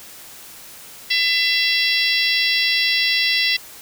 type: harmonic tone with a mistuned harmonic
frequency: 669 Hz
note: E5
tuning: 25 cents sharp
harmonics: 3 / 4 / 5 / 6 / 7 / 8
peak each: -21 / -22 / -23 / -24 / -24 / -25 dBFS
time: 1.1-3.57 s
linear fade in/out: 10 ms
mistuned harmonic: 4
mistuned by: +19 cents
effects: white hiss -40 dBFS RMS until 3.81 s